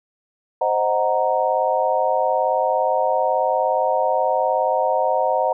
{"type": "chord", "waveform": "sine", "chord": "C half-diminished seventh", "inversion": "none", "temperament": "equal", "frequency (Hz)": [523.3, 622.3, 740, 932.3], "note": ["C5", "Eb5", "Gb5", "Bb5"], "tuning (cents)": [0, 0, 0, 0], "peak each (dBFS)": -22, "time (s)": [0.61, 5.53], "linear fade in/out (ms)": 5, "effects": []}